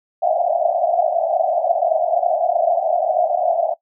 white band-pass noise, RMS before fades -18 dBFS, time 0.22-3.74 s, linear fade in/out 10 ms, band 620 to 730 Hz, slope 96 dB/octave, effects noise-tail reverb RT60 0.1 s tail -18 dB re dry

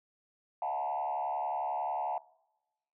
sine tone with frequency modulation, 795 Hz, G5, 24 cents sharp, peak -30 dBFS, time 0.62-2.18 s, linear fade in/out 2 ms, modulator 71.1 Hz, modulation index 1.9, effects noise-tail reverb RT60 0.9 s tail -21 dB re dry + tanh soft clip ceiling -26 dBFS

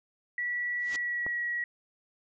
sine tone with pitch glide, 1945 to 1917.1 Hz, B6 to A#6, -27 to +48 cents, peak -29 dBFS, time 0.38-1.64 s, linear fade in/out 2 ms, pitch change -25 cents, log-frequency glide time 0.87-1.36 s
white noise with exponential growth, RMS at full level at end -34 dBFS, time 0.77-0.96 s, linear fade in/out 0 ms, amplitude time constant 40 ms
click, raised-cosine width 1 ms, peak -25 dBFS, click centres 1.265 s
effects resampled to 16000 Hz

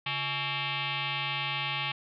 sine tone with frequency modulation, 140 Hz, C#3, 18 cents sharp, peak -29 dBFS, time 0.06-1.92 s, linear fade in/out 5 ms, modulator 492 Hz, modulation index 6.8, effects none

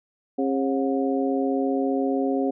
harmonic tone with a mistuned harmonic, 135.1 Hz, C#3, 44 cents flat, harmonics 2 / 3 / 4 / 5, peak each -23 / -27 / -29 / -31 dBFS, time 0.38-2.51 s, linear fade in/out 10 ms, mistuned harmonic 5, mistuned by +120 cents, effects none

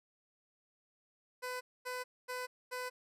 15% pulse tone bursts, 502 Hz, B4, 28 cents sharp, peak -32 dBFS, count 4, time 1.42-2.9 s, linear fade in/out 20 ms, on 190 ms, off 240 ms, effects resampled to 32000 Hz

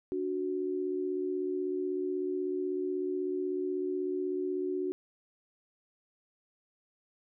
sine tone pair together, 292.9 / 369.1 Hz, D4 / F#4, -5 / -4 cents, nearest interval major third, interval 401 cents, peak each -36 / -31 dBFS, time 0.12-4.92 s, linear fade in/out 0 ms, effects none

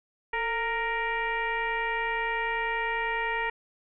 sine tone with frequency modulation, 1396.9 Hz, F6, in tune, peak -26 dBFS, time 0.33-3.5 s, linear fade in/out 5 ms, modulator 474 Hz, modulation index 2, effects none

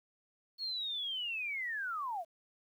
sine linear sweep, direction down, 4370 to 622.3 Hz, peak -35 dBFS, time 0.58-2.25 s, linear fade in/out 50 ms, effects 11-bit

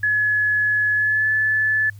sine tone with pitch glide, 1700 to 1734.7 Hz, G#6 to A6, +40 to -25 cents, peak -16 dBFS, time 0.03-1.9 s, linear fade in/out 5 ms, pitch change +35 cents, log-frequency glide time 0.93-1.29 s, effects added 102 Hz sine -37 dBFS peak until 1.99 s + white hiss -57 dBFS RMS until 1.99 s

